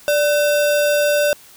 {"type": "tone with sample-and-hold", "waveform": "sine", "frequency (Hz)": 587, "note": "D5", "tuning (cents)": -1, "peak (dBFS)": -13, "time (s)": [0.08, 1.33], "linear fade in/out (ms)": 0, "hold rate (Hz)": 2100, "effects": ["white hiss -45 dBFS RMS until 1.56 s"]}